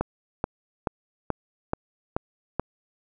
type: click train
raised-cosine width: 1 ms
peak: -10 dBFS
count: 7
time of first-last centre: 0.01-2.596 s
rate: 2.32 Hz
effects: none